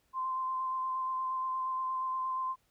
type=tone with vibrato; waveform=sine; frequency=1040 Hz; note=C6; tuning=11 cents flat; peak=-31 dBFS; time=0.13-2.56 s; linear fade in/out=50 ms; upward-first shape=square; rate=8.5 Hz; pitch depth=11 cents each way; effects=pink hiss -73 dBFS RMS until 2.7 s